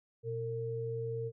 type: tone pair together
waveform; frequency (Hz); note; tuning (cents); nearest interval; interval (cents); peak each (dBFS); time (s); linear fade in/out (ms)
sine; 120.4 / 455.4; B2 / A#4; -44 / -40; octave + major seventh; 2304; -38 / -36; 0.23-1.32; 50
effects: none